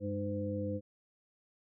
harmonic tone with a mistuned harmonic, 101.9 Hz, G#2, 32 cents flat, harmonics 1 / 2 / 3 / 5, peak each -38 / -39 / -40 / -38 dBFS, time 0-0.81 s, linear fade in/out 50 ms, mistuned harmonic 1, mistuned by -65 cents, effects none

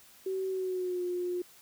sine tone with pitch glide, 380 to 356.6 Hz, F#4 to F4, +46 to +36 cents, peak -30 dBFS, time 0.26-1.42 s, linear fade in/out 5 ms, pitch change -110 cents, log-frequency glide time 0.48-1.03 s, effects white hiss -57 dBFS RMS until 1.61 s

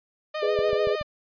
sawtooth tone with vibrato, 604 Hz, D5, 48 cents sharp, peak -24 dBFS, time 0.34-1.03 s, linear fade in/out 10 ms, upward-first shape triangle, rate 6.8 Hz, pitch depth 56 cents each way
sine chord, G# minor, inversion none, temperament just, 415.3 / 498.4 / 623 Hz, G#4 / B4 / D#5, 0 / +16 / +2 cents, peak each -24 / -28 / -28 dBFS, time 0.42-0.96 s, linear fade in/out 10 ms
pink noise with exponential growth, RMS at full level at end -41 dBFS, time 0.59-0.71 s, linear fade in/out 5 ms, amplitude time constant 26 ms
click train, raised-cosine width 5 ms, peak -25 dBFS, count 4, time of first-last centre 0.59-1.013 s, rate 7.09 Hz
effects resampled to 11025 Hz

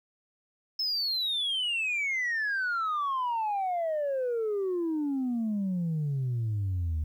sine exponential sweep, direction down, 5270 to 75.2 Hz, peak -25 dBFS, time 0.79-7.04 s, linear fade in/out 5 ms, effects tanh soft clip ceiling -25 dBFS + 11-bit

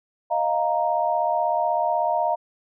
sine chord, Eb suspended second, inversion none, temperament equal, 622.3 / 698.5 / 932.3 Hz, Eb5 / F5 / Bb5, 0 / 0 / 0 cents, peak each -25 / -23 / -24 dBFS, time 0.3-2.36 s, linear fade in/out 20 ms, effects none

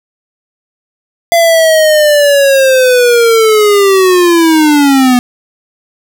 square linear sweep, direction down, 682 to 244.1 Hz, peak -5 dBFS, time 1.32-5.19 s, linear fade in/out 0 ms, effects none

